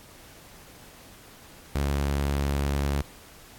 sawtooth tone, 70.5 Hz, C#2, 30 cents sharp, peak -20 dBFS, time 1.75-3.02 s, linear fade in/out 5 ms, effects pink hiss -50 dBFS RMS until 3.58 s + AAC 64 kbps

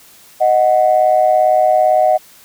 sine tone pair together, 622.3 / 740 Hz, D#5 / F#5, 0 / 0 cents, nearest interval minor third, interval 300 cents, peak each -11 dBFS, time 0.4-2.18 s, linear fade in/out 20 ms, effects tanh soft clip ceiling -1 dBFS + white hiss -44 dBFS RMS until 2.44 s

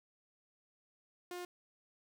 sawtooth tone, 355.9 Hz, F4, 33 cents sharp, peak -38 dBFS, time 1.31-1.45 s, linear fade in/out 2 ms, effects none

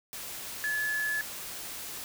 sine tone in noise, 1715 Hz, A6, 45 cents flat, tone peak -28 dBFS, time 0.64-1.21 s, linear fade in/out 0 ms, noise white, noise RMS -40 dBFS, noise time 0.13-2.04 s, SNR +9 dB, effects none

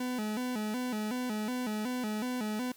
40% pulse tone with vibrato, 231.2 Hz, A#3, 14 cents flat, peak -31 dBFS, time 0-2.72 s, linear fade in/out 5 ms, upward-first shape square, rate 2.7 Hz, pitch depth 140 cents each way, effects white hiss -58 dBFS RMS until 2.76 s

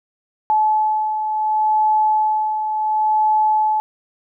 sine beating tone pair, 860 / 860.7 Hz, A5 / A5, -40 / -38 cents, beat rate 0.7 Hz, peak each -24 / -15 dBFS, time 0.5-3.8 s, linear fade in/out 0 ms, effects none

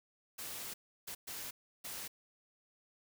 white noise bursts at uneven times, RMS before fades -44 dBFS, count 4, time 0.38-0.74 / 1.07-1.15 / 1.27-1.51 / 1.84-2.08 s, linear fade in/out 10 ms, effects none

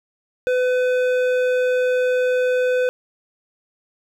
triangle tone with hard clipping, 503 Hz, B4, 32 cents sharp, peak -18 dBFS, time 0.47-2.89 s, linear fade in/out 0 ms, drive 14 dB, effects none

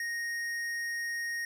triangle tone with tanh clipping, 1864.7 Hz, A#6, in tune, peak -34 dBFS, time 0-1.45 s, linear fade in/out 2 ms, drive 17 dB, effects none

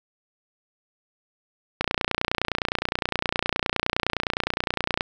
click train, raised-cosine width 0.3 ms, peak -6 dBFS, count 96, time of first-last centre 1.81-5.009 s, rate 29.7 Hz, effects none

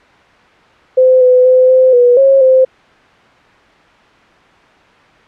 sine tone with pitch steps, 514 / 504 / 511 / 516 / 488 / 542 / 520 Hz, C5 / B4 / C5 / C5 / B4 / C#5 / C5, -31 / +35 / -41 / -24 / -21 / -39 / -11 cents, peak -4 dBFS, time 0.97-2.65 s, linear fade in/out 10 ms, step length 240 ms, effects white hiss -44 dBFS RMS until 5.27 s + low-pass 2000 Hz 12 dB/octave

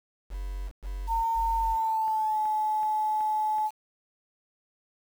sine tone bursts, 46.97 Hz, F#1, 27 cents sharp, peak -31 dBFS, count 3, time 0.29-1.77 s, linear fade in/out 50 ms, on 430 ms, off 95 ms
sine tone with pitch glide, 910 to 858.9 Hz, A#5 to A5, -42 to -42 cents, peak -24 dBFS, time 1.07-3.71 s, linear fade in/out 50 ms, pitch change -100 cents, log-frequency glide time 1.54-2.38 s
click train, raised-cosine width 0.5 ms, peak -32 dBFS, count 5, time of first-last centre 2.08-3.584 s, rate 2.66 Hz
effects 8-bit

